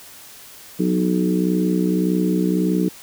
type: harmonic tone with a mistuned harmonic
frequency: 61.74 Hz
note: B1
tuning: in tune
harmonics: 3 / 4 / 5 / 6 / 7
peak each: -19 / -27 / -21 / -27 / -27 dBFS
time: 0.79-2.89 s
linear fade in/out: 10 ms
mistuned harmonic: 3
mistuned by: -28 cents
effects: white hiss -42 dBFS RMS until 3.02 s